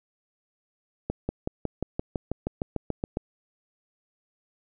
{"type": "accelerating click train", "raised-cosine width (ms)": 2, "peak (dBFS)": -14, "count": 14, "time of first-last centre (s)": [1.1, 3.171], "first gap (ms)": 190, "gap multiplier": 0.97, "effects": []}